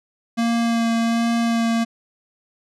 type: tone with vibrato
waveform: square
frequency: 231.1 Hz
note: A#3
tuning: 15 cents flat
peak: -18 dBFS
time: 0.37-1.85 s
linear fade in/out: 20 ms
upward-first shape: sine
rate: 1.3 Hz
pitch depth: 13 cents each way
effects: low-pass 8000 Hz 12 dB/octave